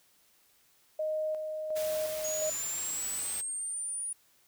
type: tone with tremolo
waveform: sine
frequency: 621 Hz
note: D#5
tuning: 3 cents flat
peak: -29 dBFS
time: 0.99-2.5 s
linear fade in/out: 5 ms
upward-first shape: square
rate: 1.4 Hz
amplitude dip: 40%
type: noise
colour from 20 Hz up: white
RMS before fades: -41 dBFS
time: 1.75-3.42 s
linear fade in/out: 20 ms
type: exponential sweep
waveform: sine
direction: up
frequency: 6645 to 9710 Hz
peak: -33 dBFS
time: 2.24-4.13 s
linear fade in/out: 5 ms
effects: white hiss -66 dBFS RMS until 4.47 s